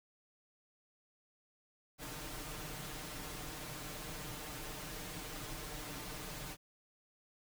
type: noise with comb filter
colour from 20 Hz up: pink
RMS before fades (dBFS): -45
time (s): 1.98-6.57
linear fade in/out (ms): 50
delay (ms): 6.6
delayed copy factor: +0.7
effects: none